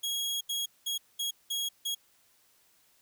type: tone bursts at uneven times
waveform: sawtooth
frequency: 3307 Hz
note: G#7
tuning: 8 cents flat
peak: -27 dBFS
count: 6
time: 0.03-0.41 / 0.49-0.66 / 0.86-0.98 / 1.19-1.31 / 1.5-1.69 / 1.85-1.95 s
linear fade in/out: 10 ms
effects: white hiss -66 dBFS RMS until 3.01 s